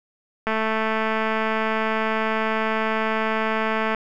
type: click train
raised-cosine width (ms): 0.5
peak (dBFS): -9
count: 766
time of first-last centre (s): 0.47-3.947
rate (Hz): 220
effects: none